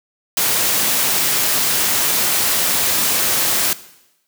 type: noise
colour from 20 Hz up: white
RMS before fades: -17 dBFS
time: 0.37-3.73 s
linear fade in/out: 2 ms
effects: noise-tail reverb RT60 0.9 s tail -17 dB re dry + high-pass 100 Hz 12 dB/octave